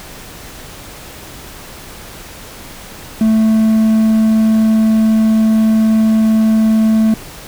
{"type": "tone", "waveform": "triangle", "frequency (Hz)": 220, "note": "A3", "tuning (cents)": 0, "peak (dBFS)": -6, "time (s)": [3.21, 7.14], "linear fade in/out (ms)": 2, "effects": ["pink hiss -33 dBFS RMS until 7.47 s"]}